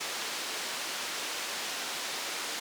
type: band-pass noise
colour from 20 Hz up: white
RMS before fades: -36 dBFS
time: 0-2.6 s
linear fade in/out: 10 ms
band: 300 to 5500 Hz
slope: 12 dB/octave
effects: none